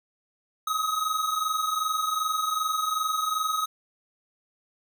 square tone pair together, 1251 / 1273.6 Hz, D#6 / D#6, +9 / +40 cents, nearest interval unison, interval 31 cents, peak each -31 / -27 dBFS, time 0.67-3.66 s, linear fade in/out 5 ms, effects none

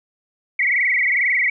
sine tone with frequency modulation, 2103 Hz, C7, 8 cents sharp, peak -15 dBFS, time 0.59-1.5 s, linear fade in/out 5 ms, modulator 22.2 Hz, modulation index 7.7, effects none

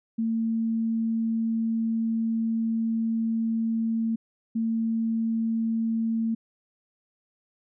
sine tone pair in turn, 225.9 / 225.9 Hz, A3 / A3, +46 / +46 cents, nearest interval unison, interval 0 cents, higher neither, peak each -23 dBFS, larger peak neither, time 0.18-4.16 / 4.55-6.35 s, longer first, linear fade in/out 10 ms, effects none

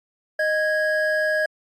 triangle tone pair together, 620 / 1653.6 Hz, D#5 / G#6, -6 / -8 cents, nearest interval octave + perfect fourth, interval 1698 cents, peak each -20 dBFS, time 0.39-1.46 s, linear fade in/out 5 ms, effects AAC 64 kbps

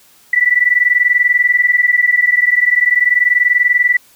sine tone pair together, 1955.1 / 1975.5 Hz, B6 / B6, -18 / 0 cents, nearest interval unison, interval 18 cents, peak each -12 dBFS, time 0.33-3.97 s, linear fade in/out 5 ms, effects white hiss -48 dBFS RMS until 4.15 s

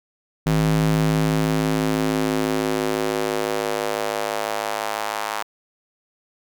square tone with high-pass filter sweep, 53 Hz, G#1, 36 cents sharp, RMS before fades -22 dBFS, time 0.46-5.43 s, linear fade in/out 5 ms, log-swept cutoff 130 to 910 Hz, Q 1.8, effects none

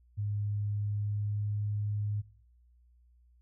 sine tone with pitch glide, 103.3 to 104.02 Hz, G#2 to G#2, -9 to +3 cents, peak -30 dBFS, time 0.17-2.22 s, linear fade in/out 20 ms, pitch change +12 cents, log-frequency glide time 0.73-1.53 s, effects noise-tail reverb RT60 0.6 s tail -24 dB re dry + added 60 Hz sine -60 dBFS peak until 3.41 s

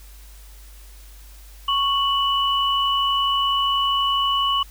sine tone pair together, 1107.8 / 2960 Hz, C#6 / F#7, -1 / 0 cents, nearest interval octave + perfect fourth, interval 1701 cents, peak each -20 / -21 dBFS, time 1.68-4.63 s, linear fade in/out 5 ms, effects added 50 Hz sine -41 dBFS peak until 4.7 s + white hiss -50 dBFS RMS until 4.7 s

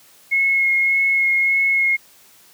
sine tone with vibrato, 2168 Hz, C#7, 39 cents flat, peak -14 dBFS, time 0.31-1.97 s, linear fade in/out 20 ms, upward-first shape sine, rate 1.7 Hz, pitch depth 13 cents each way, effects white hiss -50 dBFS RMS until 2.53 s + high-pass 100 Hz 12 dB/octave

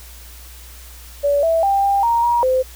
sine tone with pitch steps, 572 / 657 / 791 / 796 / 934 / 951 / 516 Hz, D5 / E5 / G5 / G5 / A#5 / A#5 / C5, -46 / -6 / +15 / +26 / +3 / +34 / -24 cents, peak -13 dBFS, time 1.23-2.63 s, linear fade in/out 20 ms, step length 200 ms, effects added 60 Hz sine -38 dBFS peak until 2.75 s + white hiss -42 dBFS RMS until 2.75 s

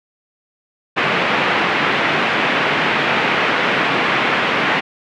white band-pass noise, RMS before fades -17 dBFS, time 0.96-4.81 s, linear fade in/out 20 ms, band 140 to 2600 Hz, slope 24 dB/octave, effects none

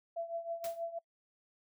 sine tone with tremolo, 672 Hz, E5, 33 cents sharp, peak -33 dBFS, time 0.16-0.99 s, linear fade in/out 10 ms, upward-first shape triangle, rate 6.3 Hz, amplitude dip 85%
white noise with exponential decay, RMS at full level -43 dBFS, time 0.64-0.84 s, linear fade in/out 2 ms, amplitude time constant 42 ms
effects noise-tail reverb RT60 0.1 s tail -25 dB re dry

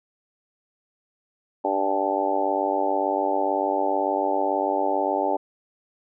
harmonic tone with a mistuned harmonic, 98 Hz, G2, in tune, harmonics 3 / 4 / 5 / 6 / 7 / 8 / 9, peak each -30 / -29 / -32 / -27 / -31 / -27 / -27 dBFS, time 1.64-5.37 s, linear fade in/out 10 ms, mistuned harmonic 9, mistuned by -22 cents, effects none

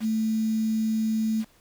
sine tone with quantisation, 220 Hz, A3, in tune, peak -22 dBFS, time 0-1.45 s, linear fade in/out 50 ms, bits 7, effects pink hiss -60 dBFS RMS until 1.6 s

